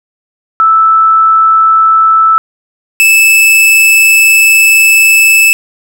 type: tone pair in turn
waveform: sine / 45% pulse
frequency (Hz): 1316 / 2623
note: E6 / E7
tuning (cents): -3 / -9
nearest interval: octave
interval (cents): 1194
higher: second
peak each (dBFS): -3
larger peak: neither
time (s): 0.6-2.38 / 3-5.53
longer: second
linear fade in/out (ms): 0
effects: none